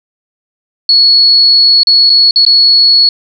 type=tone with dropouts; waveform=sine; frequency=4374 Hz; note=C#8; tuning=24 cents flat; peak=-3 dBFS; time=0.89-3.09 s; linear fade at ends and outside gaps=2 ms; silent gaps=1.833-1.87 / 2.096-2.1 / 2.31-2.359 / 2.451-2.464 s; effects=none